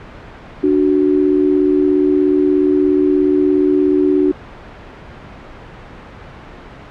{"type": "tone pair together", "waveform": "sine", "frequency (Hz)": [294.5, 371.4], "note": ["D4", "F#4"], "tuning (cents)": [5, 7], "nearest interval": "major third", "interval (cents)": 402, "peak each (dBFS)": -13, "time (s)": [0.63, 4.32], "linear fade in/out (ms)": 10, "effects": ["pink hiss -35 dBFS RMS until 6.9 s", "low-pass 2000 Hz 12 dB/octave"]}